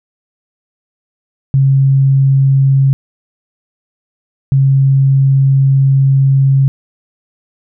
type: tone bursts at uneven times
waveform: sine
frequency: 135.9 Hz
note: C#3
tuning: 34 cents flat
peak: -6 dBFS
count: 2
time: 1.54-2.93 / 4.52-6.68 s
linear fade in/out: 0 ms
effects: none